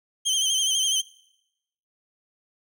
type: tone with vibrato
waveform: 25% pulse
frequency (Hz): 3136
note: G7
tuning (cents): 0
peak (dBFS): -17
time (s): 0.25-1.02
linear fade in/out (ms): 20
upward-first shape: sine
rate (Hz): 12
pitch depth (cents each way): 55
effects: noise-tail reverb RT60 0.9 s tail -22 dB re dry